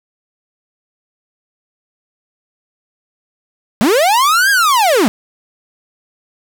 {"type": "linear two-way sweep", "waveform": "45% pulse", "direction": "up then down", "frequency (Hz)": [188.3, 1658, 188.3], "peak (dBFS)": -9, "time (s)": [3.81, 5.08], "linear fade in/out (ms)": 0, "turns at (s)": 4.5, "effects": []}